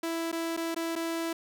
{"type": "tone with dropouts", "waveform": "sawtooth", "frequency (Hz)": 330.9, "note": "E4", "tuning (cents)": 7, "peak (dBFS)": -26, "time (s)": [0.03, 1.33], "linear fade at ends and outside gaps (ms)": 5, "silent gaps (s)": [[0.317, 0.326], [0.567, 0.573], [0.746, 0.762], [0.955, 0.96]], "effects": []}